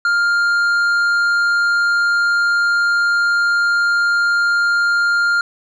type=tone with tanh clipping; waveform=sine; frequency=1402 Hz; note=F6; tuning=6 cents sharp; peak=-14 dBFS; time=0.05-5.41 s; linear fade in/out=2 ms; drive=7 dB; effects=none